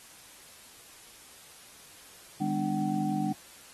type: tone cluster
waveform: sine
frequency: 155.4 / 205.2 / 251.3 / 297.2 / 758 Hz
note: D#3 / G#3 / B3 / D4 / F#5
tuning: -2 / -21 / +30 / +21 / +42 cents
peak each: -35 / -31 / -37 / -32 / -34 dBFS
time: 2.4-3.33 s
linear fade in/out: 10 ms
effects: white hiss -52 dBFS RMS until 3.73 s + AAC 32 kbps